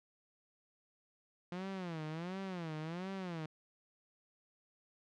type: tone with vibrato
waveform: sawtooth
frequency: 172.9 Hz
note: F3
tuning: 17 cents flat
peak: -36 dBFS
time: 1.52-3.46 s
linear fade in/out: 2 ms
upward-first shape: sine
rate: 1.4 Hz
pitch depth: 200 cents each way
effects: low-pass 4000 Hz 12 dB/octave